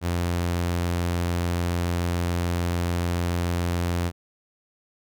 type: tone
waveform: sawtooth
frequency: 86.9 Hz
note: F2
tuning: 8 cents flat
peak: -19 dBFS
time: 0.01-4.12 s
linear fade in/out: 50 ms
effects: none